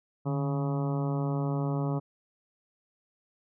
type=harmonic tone with a mistuned harmonic; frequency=139.4 Hz; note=C#3; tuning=10 cents sharp; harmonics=1 / 2 / 3 / 4 / 5 / 6 / 7 / 8 / 9; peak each=-28 / -34 / -38 / -40 / -42 / -44 / -45 / -46 / -47 dBFS; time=0.25-2 s; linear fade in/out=20 ms; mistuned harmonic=1; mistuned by=+88 cents; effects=none